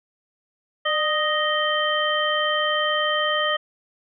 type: harmonic tone with a mistuned harmonic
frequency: 622.3 Hz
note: D#5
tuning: in tune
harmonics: 1 / 2 / 3 / 5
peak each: -25 / -25 / -25 / -25 dBFS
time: 0.85-3.57 s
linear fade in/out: 10 ms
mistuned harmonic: 1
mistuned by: -58 cents
effects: none